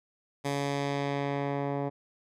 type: tone with low-pass filter sweep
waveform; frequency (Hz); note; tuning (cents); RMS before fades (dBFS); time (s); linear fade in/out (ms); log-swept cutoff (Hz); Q
10% pulse; 141.2; C#3; +32; -31; 0.44-1.9; 20; 11000 to 930; 0.73
effects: none